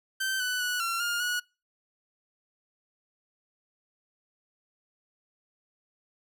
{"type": "tone with pitch steps", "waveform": "sawtooth", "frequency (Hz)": [1550, 1494, 1473, 1364, 1414, 1460], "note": ["G6", "F#6", "F#6", "F6", "F6", "F#6"], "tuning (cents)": [-20, 16, -8, -41, 21, -24], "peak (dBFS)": -24, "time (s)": [0.2, 1.4], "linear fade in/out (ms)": 10, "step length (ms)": 200, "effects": ["noise-tail reverb RT60 0.3 s tail -25 dB re dry"]}